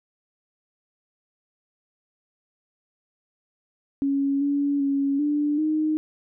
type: tone with pitch steps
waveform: sine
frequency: 277.5 / 284.1 / 277.9 / 294.3 / 309.4 Hz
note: C#4 / C#4 / C#4 / D4 / D#4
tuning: +2 / +43 / +4 / +4 / -10 cents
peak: -20 dBFS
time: 4.02-5.97 s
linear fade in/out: 0 ms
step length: 390 ms
effects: none